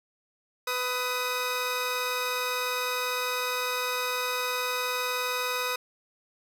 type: tone pair together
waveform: 15% pulse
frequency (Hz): 498.6 / 1256.4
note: B4 / D#6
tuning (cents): +16 / +16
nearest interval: octave + major third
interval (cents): 1600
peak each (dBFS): -24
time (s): 0.67-5.76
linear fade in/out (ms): 5
effects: none